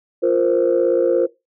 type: chord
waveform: sine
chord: F suspended fourth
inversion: none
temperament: equal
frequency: 349.2 / 466.2 / 523.3 Hz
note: F4 / Bb4 / C5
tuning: 0 / 0 / 0 cents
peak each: -17 dBFS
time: 0.22-1.27 s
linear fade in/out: 20 ms
effects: noise-tail reverb RT60 0.2 s tail -18 dB re dry + tanh soft clip ceiling -7 dBFS